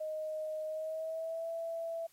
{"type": "tone with pitch glide", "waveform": "sine", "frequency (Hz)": [622, 662.8], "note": ["D#5", "E5"], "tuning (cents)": [-1, 9], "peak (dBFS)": -35, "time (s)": [0, 2.07], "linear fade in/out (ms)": 10, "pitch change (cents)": 110, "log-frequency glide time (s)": [0.66, 1.49], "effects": ["white hiss -66 dBFS RMS until 2.12 s", "MP3 64 kbps"]}